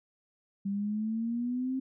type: exponential sweep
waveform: sine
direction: up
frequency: 196 to 265.7 Hz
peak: -29 dBFS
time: 0.65-1.8 s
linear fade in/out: 10 ms
effects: none